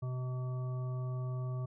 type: harmonic tone with a mistuned harmonic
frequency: 126.9 Hz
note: B2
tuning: 47 cents sharp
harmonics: 1 / 3 / 5 / 7 / 9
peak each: -34 / -50 / -50 / -61 / -52 dBFS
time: 0.02-1.66 s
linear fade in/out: 10 ms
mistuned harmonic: 7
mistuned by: +25 cents
effects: none